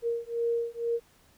sine beating tone pair, 466.2 / 468.3 Hz, A#4 / A#4, 0 / +8 cents, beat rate 2.1 Hz, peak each -30 / -30 dBFS, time 0.02-1 s, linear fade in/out 50 ms, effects pink hiss -62 dBFS RMS until 1.37 s

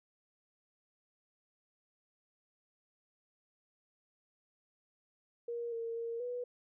sine tone with pitch steps, 471.7 / 459.8 / 463.3 / 490.2 Hz, A#4 / A#4 / A#4 / B4, +20 / -24 / -11 / -13 cents, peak -36 dBFS, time 5.48-6.44 s, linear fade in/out 5 ms, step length 240 ms, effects none

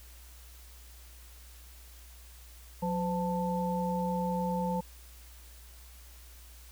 sine tone cluster, 180.6 / 511 / 885 Hz, F#3 / C5 / A5, -42 / -41 / +10 cents, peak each -31 / -35 / -34 dBFS, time 2.82-4.81 s, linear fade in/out 10 ms, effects added 60 Hz sine -50 dBFS peak until 6.71 s + white hiss -56 dBFS RMS until 6.71 s

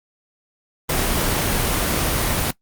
pink noise, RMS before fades -20 dBFS, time 0.89-2.51 s, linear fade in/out 5 ms, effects noise-tail reverb RT60 0.1 s tail -22 dB re dry + Opus 24 kbps

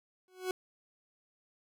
40% pulse tone with exponential growth, 370 Hz, F#4, in tune, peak -28 dBFS, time 0.28-0.51 s, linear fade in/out 1 ms, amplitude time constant 49 ms, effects none

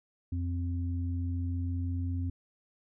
sine tone pair together, 87.43 / 262 Hz, F2 / C4, +2 / +2 cents, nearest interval octave + perfect fifth, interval 1900 cents, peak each -30 / -38 dBFS, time 0.32-2.3 s, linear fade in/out 5 ms, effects none

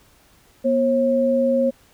sine tone pair together, 241.7 / 540 Hz, B3 / C#5, -37 / -45 cents, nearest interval octave + major second, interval 1392 cents, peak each -20 / -17 dBFS, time 0.64-1.71 s, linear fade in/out 20 ms, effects pink hiss -55 dBFS RMS until 1.93 s

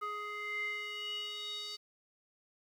square tone with band-pass filter sweep, 417.3 Hz, G#4, 8 cents sharp, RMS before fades -40 dBFS, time 0.01-1.77 s, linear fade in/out 20 ms, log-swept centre 1400 to 4400 Hz, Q 6.4, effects 11-bit

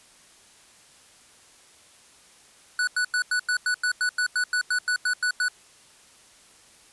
square tone bursts, 1480 Hz, F#6, in tune, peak -22 dBFS, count 16, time 2.79-5.483 s, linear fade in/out 2 ms, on 83 ms, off 91 ms, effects white hiss -54 dBFS RMS until 6.92 s + resampled to 24000 Hz

